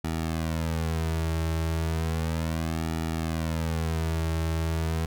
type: tone with flanger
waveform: sawtooth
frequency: 81 Hz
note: E2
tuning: 30 cents flat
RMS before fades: -28 dBFS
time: 0.04-5.06 s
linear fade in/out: 5 ms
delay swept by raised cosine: 1.9 to 4.1 ms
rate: 0.34 Hz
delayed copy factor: -0.85
effects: none